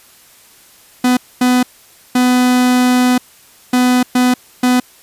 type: tone bursts at uneven times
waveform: 45% pulse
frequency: 250 Hz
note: B3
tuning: 21 cents sharp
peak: -9 dBFS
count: 6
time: 1.04-1.17 / 1.41-1.63 / 2.15-3.18 / 3.73-4.03 / 4.15-4.34 / 4.63-4.8 s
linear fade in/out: 5 ms
effects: white hiss -45 dBFS RMS until 5.02 s + resampled to 32000 Hz